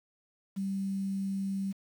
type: tone with quantisation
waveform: sine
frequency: 194.8 Hz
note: G3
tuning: 11 cents flat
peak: -30 dBFS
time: 0.56-1.73 s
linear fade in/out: 20 ms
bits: 9
effects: none